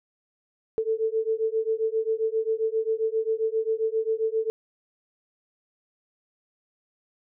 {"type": "beating tone pair", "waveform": "sine", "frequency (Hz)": [440, 447.5], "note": ["A4", "A4"], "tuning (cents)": [0, 29], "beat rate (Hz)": 7.5, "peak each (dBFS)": -26, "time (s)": [0.78, 4.5], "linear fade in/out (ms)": 0, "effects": []}